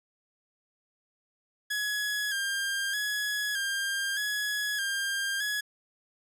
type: tone with vibrato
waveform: sawtooth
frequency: 1641 Hz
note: G#6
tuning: 21 cents flat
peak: -25 dBFS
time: 1.7-5.61 s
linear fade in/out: 10 ms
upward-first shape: square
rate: 0.81 Hz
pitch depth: 44 cents each way
effects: resampled to 32000 Hz